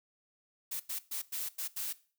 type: noise bursts at uneven times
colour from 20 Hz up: blue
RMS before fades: -37 dBFS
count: 6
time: 0.71-0.8 / 0.89-0.99 / 1.11-1.22 / 1.32-1.49 / 1.58-1.68 / 1.76-1.93 s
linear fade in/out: 10 ms
effects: noise-tail reverb RT60 0.4 s tail -18 dB re dry